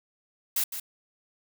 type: noise with echo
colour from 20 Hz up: blue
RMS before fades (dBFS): -26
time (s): 0.56-0.64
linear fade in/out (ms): 5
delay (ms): 160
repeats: 1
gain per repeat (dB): -9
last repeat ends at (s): 0.8
effects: none